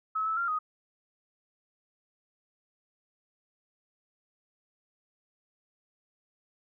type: tone with pitch steps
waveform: sine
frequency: 1290 / 1309 / 1384 / 1250 Hz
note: E6 / E6 / F6 / D#6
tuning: -38 / -13 / -16 / +8 cents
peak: -27 dBFS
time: 0.15-0.59 s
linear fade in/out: 10 ms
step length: 110 ms
effects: none